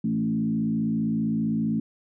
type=tone with frequency modulation; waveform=sine; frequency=220 Hz; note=A3; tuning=in tune; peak=-22 dBFS; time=0.04-1.8 s; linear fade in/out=5 ms; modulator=55.3 Hz; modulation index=1; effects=none